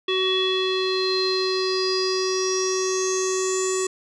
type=tone with low-pass filter sweep; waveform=square; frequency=375.5 Hz; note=F#4; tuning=26 cents sharp; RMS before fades=-23 dBFS; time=0.08-3.87 s; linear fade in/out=5 ms; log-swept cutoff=3200 to 7600 Hz; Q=9.5; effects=none